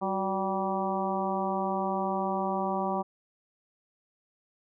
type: harmonic tone with a mistuned harmonic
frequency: 193.1 Hz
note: G3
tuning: 26 cents flat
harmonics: 1 / 2 / 3 / 4 / 5 / 6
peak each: -33 / -35 / -35 / -32 / -34 / -37 dBFS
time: 0.01-3.03 s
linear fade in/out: 20 ms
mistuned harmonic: 2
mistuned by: -67 cents
effects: none

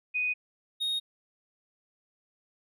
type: tone pair in turn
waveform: sine / triangle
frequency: 2489 / 3729 Hz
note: D#7 / A#7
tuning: 0 / 0 cents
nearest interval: perfect fifth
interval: 700 cents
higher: second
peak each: -26 dBFS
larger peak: neither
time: 0.14-0.34 / 0.8-1 s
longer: neither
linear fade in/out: 20 ms
effects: none

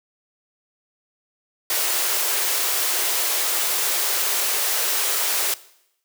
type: high-pass noise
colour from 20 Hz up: white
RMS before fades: -22 dBFS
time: 1.7-5.54 s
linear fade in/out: 2 ms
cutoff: 340 Hz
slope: 96 dB/octave
effects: noise-tail reverb RT60 0.8 s tail -19 dB re dry

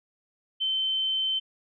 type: tone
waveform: sine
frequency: 3085 Hz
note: G7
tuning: 28 cents flat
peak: -24 dBFS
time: 0.6-1.4 s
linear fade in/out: 20 ms
effects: none

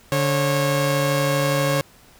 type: tone pair together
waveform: sawtooth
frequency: 144.6 / 545.9 Hz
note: D3 / C#5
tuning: -27 / -27 cents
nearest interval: octave + major seventh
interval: 2300 cents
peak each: -17 dBFS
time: 0.12-1.81 s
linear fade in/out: 0 ms
effects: pink hiss -51 dBFS RMS until 2.19 s

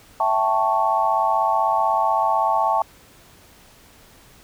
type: chord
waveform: sine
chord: A dominant seventh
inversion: second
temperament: equal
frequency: 659.3 / 784 / 880 / 1108.7 Hz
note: E5 / G5 / A5 / C#6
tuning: 0 / 0 / 0 / 0 cents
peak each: -24 / -23 / -20 / -23 dBFS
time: 0.2-2.82 s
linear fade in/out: 2 ms
effects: pink hiss -50 dBFS RMS until 4.43 s

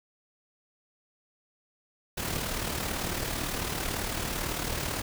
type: noise with amplitude modulation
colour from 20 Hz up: pink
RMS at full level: -30 dBFS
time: 2.17-5.02 s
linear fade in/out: 10 ms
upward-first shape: sine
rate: 38 Hz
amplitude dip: 50%
effects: none

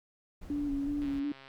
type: noise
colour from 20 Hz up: brown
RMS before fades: -44 dBFS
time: 0.41-1.2 s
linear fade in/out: 10 ms
type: tone with vibrato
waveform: sine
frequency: 285 Hz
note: C#4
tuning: 48 cents sharp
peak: -30 dBFS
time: 0.5-1.32 s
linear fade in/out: 2 ms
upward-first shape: square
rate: 2.7 Hz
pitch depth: 31 cents each way
type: click train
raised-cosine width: 0.3 ms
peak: -35 dBFS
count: 63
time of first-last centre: 1.02-1.479 s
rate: 135 Hz
effects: none

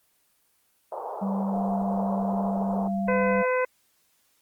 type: band-pass noise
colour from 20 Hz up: white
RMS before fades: -34 dBFS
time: 0.92-2.88 s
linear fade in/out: 2 ms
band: 430 to 990 Hz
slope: 48 dB/octave
type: tone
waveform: sine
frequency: 196 Hz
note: G3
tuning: in tune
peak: -25 dBFS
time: 1.21-3.43 s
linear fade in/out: 20 ms
type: tone with pitch glide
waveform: sine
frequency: 698.5 to 687.7 Hz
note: F5 to F5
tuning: 0 to -27 cents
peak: -31 dBFS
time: 1.52-3.46 s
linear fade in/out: 20 ms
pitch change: -27 cents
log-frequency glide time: 1.65-2.79 s
type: harmonic tone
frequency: 507 Hz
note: B4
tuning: 45 cents sharp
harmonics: 1 / 2 / 3 / 4 / 5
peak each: -23 / -29 / -32 / -33 / -37 dBFS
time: 3.08-3.65 s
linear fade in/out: 5 ms
effects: white hiss -67 dBFS RMS until 4.41 s + Opus 24 kbps

